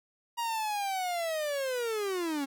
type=linear sweep; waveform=45% pulse; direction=down; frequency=951 to 268.1 Hz; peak=-30 dBFS; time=0.37-2.46 s; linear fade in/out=20 ms; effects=none